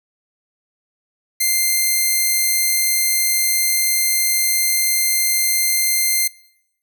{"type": "tone", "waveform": "5% pulse", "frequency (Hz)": 2093, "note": "C7", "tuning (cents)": 0, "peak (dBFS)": -5, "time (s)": [1.4, 6.28], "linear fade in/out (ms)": 10, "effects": ["noise-tail reverb RT60 0.9 s tail -24 dB re dry"]}